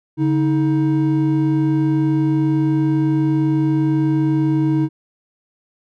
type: tone pair together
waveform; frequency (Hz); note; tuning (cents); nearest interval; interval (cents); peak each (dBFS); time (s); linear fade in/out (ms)
triangle; 143.4 / 315.3; D3 / D#4; -41 / +23; octave + major second; 1364; -16 / -14; 0.17-4.89; 50
effects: none